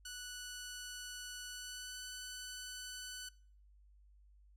10% pulse tone with pitch glide, 1480 to 1496.3 Hz, F#6 to F#6, 0 to +19 cents, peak -36 dBFS, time 0.05-3.29 s, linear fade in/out 5 ms, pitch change +19 cents, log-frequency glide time 1.49-1.96 s, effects noise-tail reverb RT60 0.5 s tail -22 dB re dry + added 50 Hz sine -61 dBFS peak until 4.56 s

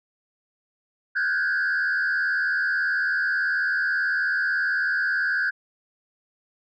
sine tone with frequency modulation, 1568 Hz, G6, in tune, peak -19 dBFS, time 1.15-5.51 s, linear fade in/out 20 ms, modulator 78.3 Hz, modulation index 1.3, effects tanh soft clip ceiling -19 dBFS

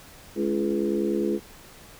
harmonic tone with a mistuned harmonic, 70.1 Hz, C#2, 20 cents sharp, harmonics 3 / 4 / 5 / 6 / 7, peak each -28 / -32 / -26 / -29 / -33 dBFS, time 0.35-1.4 s, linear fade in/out 50 ms, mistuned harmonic 5, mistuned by -44 cents, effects pink hiss -48 dBFS RMS until 1.99 s

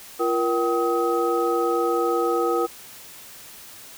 sine tone cluster, 344.6 / 473 / 771 / 1266 Hz, F4 / A#4 / G5 / D#6, -23 / +25 / -29 / +30 cents, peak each -24 / -23 / -28 / -26 dBFS, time 0.19-2.67 s, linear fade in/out 20 ms, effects white hiss -43 dBFS RMS until 3.97 s

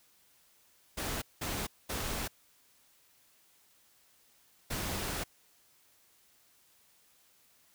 pink noise bursts at uneven times, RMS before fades -36 dBFS, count 4, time 0.97-1.22 / 1.41-1.67 / 1.89-2.28 / 4.7-5.24 s, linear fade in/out 10 ms, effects white hiss -66 dBFS RMS until 7.74 s

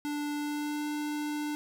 square tone with pitch glide, 293.7 to 297.6 Hz, D4 to D4, 0 to +23 cents, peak -32 dBFS, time 0.05-1.55 s, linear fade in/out 0 ms, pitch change +23 cents, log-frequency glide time 0.34-0.88 s, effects none

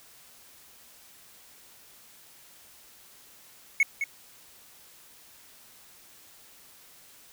triangle tone with echo, 2201 Hz, C#7, 13 cents flat, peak -16 dBFS, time 3.8-3.83 s, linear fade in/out 2 ms, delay 210 ms, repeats 1, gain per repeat -8 dB, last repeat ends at 4.04 s, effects white hiss -54 dBFS RMS until 7.32 s

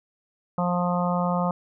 harmonic tone, 176.9 Hz, F3, 23 cents sharp, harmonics 1 / 3 / 4 / 5 / 6 / 7, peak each -24 / -29 / -30 / -31 / -32 / -32 dBFS, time 0.58-1.51 s, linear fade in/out 2 ms, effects none

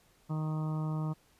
harmonic tone, 155.56 Hz, D#3, in tune, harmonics 1 / 2 / 3 / 4 / 5 / 6 / 7 / 8, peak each -31 / -42 / -50 / -49 / -51 / -49 / -50 / -50 dBFS, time 0.29-1.14 s, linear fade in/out 20 ms, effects pink hiss -66 dBFS RMS until 1.39 s + resampled to 32000 Hz

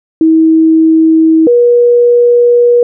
sine tone pair in turn, 321.1 / 481.1 Hz, E4 / B4, -45 / -45 cents, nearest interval perfect fifth, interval 700 cents, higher second, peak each -3 dBFS, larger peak neither, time 0.21-1.47 / 1.47-2.83 s, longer second, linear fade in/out 2 ms, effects none

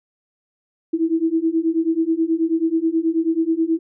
sine beating tone pair, 321.3 / 330.6 Hz, E4 / E4, -44 / +5 cents, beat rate 9.3 Hz, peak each -20 / -19 dBFS, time 0.93-3.79 s, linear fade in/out 10 ms, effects none

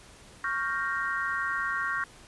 sine chord, G half-diminished seventh, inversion second, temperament equal, 1108.7 / 1396.9 / 1568 / 1864.7 Hz, Db6 / F6 / G6 / Bb6, 0 / 0 / 0 / 0 cents, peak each -33 dBFS, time 0.44-2.04 s, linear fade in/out 2 ms, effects pink hiss -52 dBFS RMS until 2.27 s + resampled to 24000 Hz

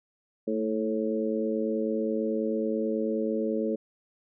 harmonic tone with a mistuned harmonic, 109.2 Hz, A2, 13 cents flat, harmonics 2 / 3 / 4 / 5, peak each -30 / -32 / -30 / -33 dBFS, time 0.47-3.76 s, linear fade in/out 10 ms, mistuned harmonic 2, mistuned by +28 cents, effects none

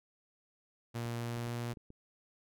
sawtooth tone with pitch glide, 117.8 to 119.1 Hz, A#2 to A#2, +19 to +38 cents, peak -32 dBFS, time 0.94-1.74 s, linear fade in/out 20 ms, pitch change +19 cents, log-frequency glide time 1.18-1.53 s
clicks, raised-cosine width 3 ms, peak -39 dBFS, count 6, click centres 1.059 / 1.37 / 1.471 / 1.734 / 1.772 / 1.904 s
effects none

